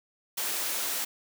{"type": "high-pass noise", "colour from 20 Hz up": "white", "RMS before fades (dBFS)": -31, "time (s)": [0.37, 1.05], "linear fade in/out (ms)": 10, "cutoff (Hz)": 290, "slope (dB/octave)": 12, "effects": []}